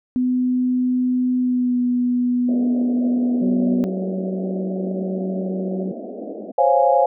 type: tone with pitch glide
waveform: sine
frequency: 251.5 to 246.3 Hz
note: B3 to B3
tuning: +32 to -5 cents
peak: -16 dBFS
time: 0.16-3.84 s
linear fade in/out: 0 ms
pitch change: -37 cents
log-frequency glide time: 1.39-1.8 s
type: band-pass noise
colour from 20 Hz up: pink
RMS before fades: -32 dBFS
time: 2.48-6.52 s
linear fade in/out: 10 ms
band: 200 to 700 Hz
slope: 96 dB/octave
type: harmonic tone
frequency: 188.3 Hz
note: F#3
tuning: 31 cents sharp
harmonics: 1 / 2 / 3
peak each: -23 / -29 / -33 dBFS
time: 3.41-5.92 s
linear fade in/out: 10 ms
type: chord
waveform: sine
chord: Db major seventh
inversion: third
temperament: equal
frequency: 523.3 / 554.4 / 698.5 / 830.6 Hz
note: C5 / Db5 / F5 / Ab5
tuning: 0 / 0 / 0 / 0 cents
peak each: -18 dBFS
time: 6.58-7.06 s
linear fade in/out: 5 ms
effects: none